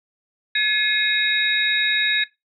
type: tone cluster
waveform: sine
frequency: 1702 / 2151 / 2499 / 3787 Hz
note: G#6 / C7 / D#7 / A#7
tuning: +42 / +47 / +7 / +27 cents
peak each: -20 / -25 / -27 / -22 dBFS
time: 0.55-2.24 s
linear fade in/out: 5 ms
effects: noise-tail reverb RT60 0.2 s tail -19 dB re dry